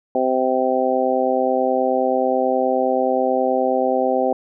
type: harmonic tone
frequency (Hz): 129.4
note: C3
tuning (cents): -19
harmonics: 2 / 3 / 4 / 5 / 6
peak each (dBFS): -24 / -24 / -20 / -23 / -22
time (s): 0.15-4.33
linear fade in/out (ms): 2
effects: none